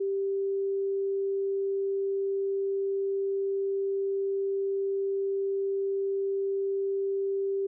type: tone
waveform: sine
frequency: 392.4 Hz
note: G4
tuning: 2 cents sharp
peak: -26 dBFS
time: 0-7.67 s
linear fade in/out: 10 ms
effects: none